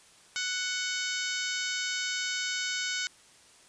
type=harmonic tone with a mistuned harmonic; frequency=740 Hz; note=F#5; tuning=in tune; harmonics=2 / 3 / 4 / 5 / 6 / 7 / 8 / 9 / 10; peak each=-35 / -37 / -38 / -39 / -40 / -40 / -41 / -42 / -42 dBFS; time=0.36-3.07 s; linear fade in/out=0 ms; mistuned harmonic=4; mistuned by=+33 cents; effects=white hiss -57 dBFS RMS until 3.68 s + resampled to 22050 Hz